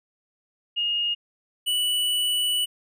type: tone pair in turn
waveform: sine / square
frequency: 2852 / 2958 Hz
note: F7 / F#7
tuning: +36 / -1 cents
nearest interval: minor second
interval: 63 cents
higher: second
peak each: -22 dBFS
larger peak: neither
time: 0.76-1.15 / 1.66-2.66 s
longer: second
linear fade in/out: 20 ms
effects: none